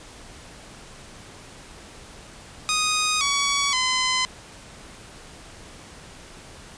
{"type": "tone with pitch steps", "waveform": "10% pulse", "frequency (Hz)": [1244.5, 1128.1, 1022.6], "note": ["D#6", "C#6", "C6"], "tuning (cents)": [0, 30, -40], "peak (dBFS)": -12, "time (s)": [2.69, 4.25], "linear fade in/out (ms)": 0, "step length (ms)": 520, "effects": ["pink hiss -44 dBFS RMS until 6.77 s", "resampled to 22050 Hz"]}